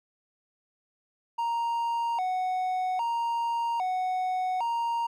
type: tone with vibrato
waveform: triangle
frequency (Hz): 831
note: G#5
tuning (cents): +1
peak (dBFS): -24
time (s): 1.38-5.07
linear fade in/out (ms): 10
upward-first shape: square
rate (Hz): 0.62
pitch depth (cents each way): 200
effects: none